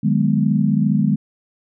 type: chord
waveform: sine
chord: G# minor seventh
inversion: second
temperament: equal with one note detuned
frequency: 152.63 / 185 / 207.7 / 246.9 Hz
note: D#3 / F#3 / G#3 / B3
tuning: -33 / 0 / 0 / 0 cents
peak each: -19 / -22 / -17 / -22 dBFS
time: 0.03-1.16 s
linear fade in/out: 10 ms
effects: none